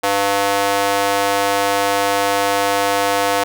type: tone with high-pass filter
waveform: square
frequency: 100 Hz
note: G2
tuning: 35 cents sharp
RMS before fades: -17 dBFS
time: 0.03-3.44 s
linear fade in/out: 10 ms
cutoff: 620 Hz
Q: 1.5
effects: none